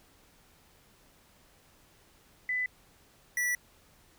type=tone pair in turn; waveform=sine / square; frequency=2000 / 1956.6 Hz; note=B6 / B6; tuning=+21 / -17 cents; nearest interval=unison; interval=38 cents; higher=first; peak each=-28 dBFS; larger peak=neither; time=2.49-2.66 / 3.37-3.55 s; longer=second; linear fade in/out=2 ms; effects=pink hiss -62 dBFS RMS until 4.18 s